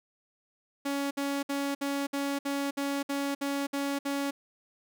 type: tone bursts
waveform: sawtooth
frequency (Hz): 280.1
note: C#4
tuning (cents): +18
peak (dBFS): -25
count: 11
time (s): 0.85-4.31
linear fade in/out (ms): 10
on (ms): 260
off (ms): 60
effects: none